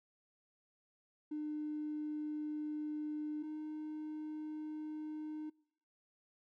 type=tone pair in turn; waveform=triangle; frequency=302.1 / 307 Hz; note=D4 / D#4; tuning=+49 / -23 cents; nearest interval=unison; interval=28 cents; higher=second; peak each=-34 / -38 dBFS; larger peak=first; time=1.31-3.43 / 3.43-5.5 s; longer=first; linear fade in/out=10 ms; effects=noise-tail reverb RT60 0.7 s tail -26 dB re dry + tanh soft clip ceiling -35 dBFS